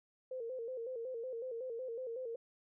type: tone with vibrato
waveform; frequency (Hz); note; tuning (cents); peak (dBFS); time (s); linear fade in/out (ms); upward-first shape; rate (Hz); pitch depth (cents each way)
sine; 486.7; B4; -25; -39; 0.31-2.36; 5; square; 5.4; 97
effects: none